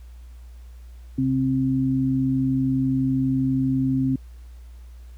sine tone pair together, 132.1 / 264.2 Hz, C3 / C4, +17 / +17 cents, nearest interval octave, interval 1200 cents, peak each -24 / -20 dBFS, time 1.18-4.16 s, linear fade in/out 5 ms, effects added 60 Hz sine -39 dBFS peak until 5.17 s + pink hiss -60 dBFS RMS until 5.17 s

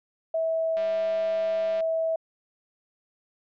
sine tone, 650 Hz, E5, 24 cents flat, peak -23 dBFS, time 0.34-2.16 s, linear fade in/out 5 ms
click train, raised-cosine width 0.2 ms, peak -24 dBFS, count 206, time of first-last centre 0.77-1.805 s, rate 198 Hz
effects low-pass 3000 Hz 12 dB/octave

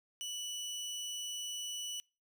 25% pulse tone, 2960 Hz, F#7, in tune, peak -35 dBFS, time 0.21-2 s, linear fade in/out 0 ms, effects noise-tail reverb RT60 0.3 s tail -25 dB re dry

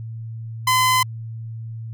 sawtooth tone, 1021 Hz, C6, 43 cents flat, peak -11 dBFS, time 0.67-1.03 s, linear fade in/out 5 ms, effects added 113 Hz sine -29 dBFS peak until 1.93 s

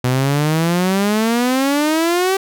sawtooth exponential sweep, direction up, 123.47 to 390.4 Hz, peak -10 dBFS, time 0.04-2.37 s, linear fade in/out 5 ms, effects none

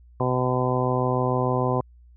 harmonic tone, 126.7 Hz, B2, 45 cents sharp, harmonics 1 / 2 / 3 / 4 / 5 / 6 / 7 / 8, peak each -25 / -29 / -28 / -28 / -31 / -31 / -33 / -29 dBFS, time 0.2-1.81 s, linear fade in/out 2 ms, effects added 60 Hz sine -48 dBFS peak until 2.16 s

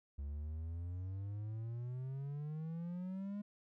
triangle exponential sweep, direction up, 69.3 to 207.7 Hz, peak -38 dBFS, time 0.18-3.42 s, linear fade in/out 10 ms, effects none

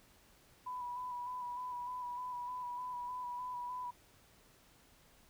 sine tone with vibrato, 987.8 Hz, B5, in tune, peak -39 dBFS, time 0.66-3.91 s, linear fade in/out 10 ms, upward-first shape square, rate 3.3 Hz, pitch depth 21 cents each way, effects pink hiss -65 dBFS RMS until 5.29 s

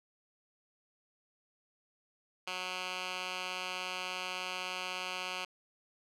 10% pulse tone with band-pass filter, 183.4 Hz, F#3, 15 cents flat, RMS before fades -39 dBFS, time 2.47-5.45 s, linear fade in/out 5 ms, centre 2800 Hz, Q 1.2, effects none

